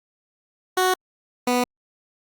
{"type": "tone pair in turn", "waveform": "15% pulse", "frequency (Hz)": [370, 246.9], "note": ["F#4", "B3"], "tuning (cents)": [0, 0], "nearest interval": "perfect fifth", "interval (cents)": 700, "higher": "first", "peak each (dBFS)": [-11, -12], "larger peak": "first", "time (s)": [[0.77, 0.94], [1.47, 1.64]], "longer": "neither", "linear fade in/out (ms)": 5, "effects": ["Opus 48 kbps"]}